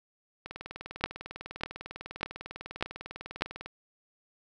two click trains, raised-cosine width 0.3 ms, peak -11 / -24 dBFS, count 5 / 65, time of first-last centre 1.04-3.421 / 0.46-3.66 s, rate 1.68 / 20 Hz, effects none

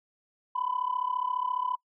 sine tone with amplitude modulation, 1000 Hz, B5, 21 cents sharp, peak -23 dBFS, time 0.55-1.76 s, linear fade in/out 10 ms, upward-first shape sine, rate 34.6 Hz, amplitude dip 90%, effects noise-tail reverb RT60 0.1 s tail -23 dB re dry + tanh soft clip ceiling -20 dBFS

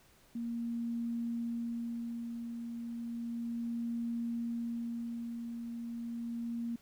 sine tone with tremolo, 233.9 Hz, A#3, 6 cents sharp, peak -33 dBFS, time 0.35-6.76 s, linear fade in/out 5 ms, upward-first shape sine, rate 0.33 Hz, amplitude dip 45%, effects pink hiss -64 dBFS RMS until 6.81 s

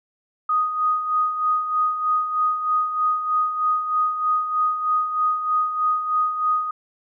sine tone with tremolo, 1244.5 Hz, D#6, in tune, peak -16 dBFS, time 0.49-6.71 s, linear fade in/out 5 ms, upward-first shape sine, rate 3.2 Hz, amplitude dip 60%, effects none

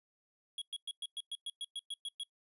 square tone bursts, 3322 Hz, G#7, in tune, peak -38 dBFS, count 12, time 0.58-2.234 s, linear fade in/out 2 ms, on 37 ms, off 110 ms, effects noise-tail reverb RT60 0.1 s tail -23 dB re dry + resampled to 24000 Hz

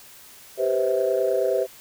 sine chord, C major seventh, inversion second, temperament equal with one note detuned, 392 / 493.9 / 523.3 / 647.9 Hz, G4 / B4 / C5 / E5, 0 / 0 / 0 / -30 cents, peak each -24 / -26 / -23 / -25 dBFS, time 0.57-1.67 s, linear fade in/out 50 ms, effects tanh soft clip ceiling -11 dBFS + white hiss -47 dBFS RMS until 1.8 s

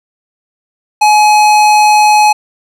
sine tone with hard clipping, 845 Hz, G#5, 30 cents sharp, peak -6 dBFS, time 1.01-2.33 s, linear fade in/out 10 ms, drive 17 dB, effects none

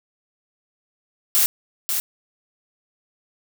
blue noise with echo, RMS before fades -17 dBFS, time 1.35-1.46 s, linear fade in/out 0 ms, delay 540 ms, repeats 1, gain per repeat -6 dB, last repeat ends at 2 s, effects none

